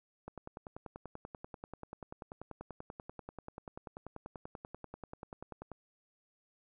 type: click train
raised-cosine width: 1 ms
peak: -30 dBFS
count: 57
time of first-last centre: 0.28-5.717 s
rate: 10.3 Hz
effects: none